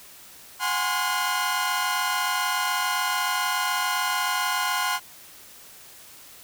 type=tone cluster; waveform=sawtooth; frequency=734 / 824 / 1034 / 1081 / 1432 Hz; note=F#5 / G#5 / C6 / C#6 / F6; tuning=-14 / -14 / -21 / -44 / +43 cents; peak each=-29 / -27 / -23 / -32 / -25 dBFS; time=0.59-5 s; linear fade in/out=50 ms; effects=white hiss -47 dBFS RMS until 6.43 s